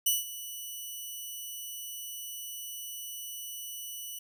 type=tone with ADSR envelope; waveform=5% pulse; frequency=2960 Hz; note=F#7; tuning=in tune; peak=-14 dBFS; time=0.06-4.19 s; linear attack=7 ms; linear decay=170 ms; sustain=-16 dB; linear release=6 ms; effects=none